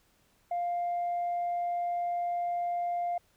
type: tone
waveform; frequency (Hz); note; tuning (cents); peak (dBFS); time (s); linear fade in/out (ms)
sine; 700; F5; +4; -27; 0.51-3.18; 5
effects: tanh soft clip ceiling -26 dBFS + pink hiss -68 dBFS RMS until 3.36 s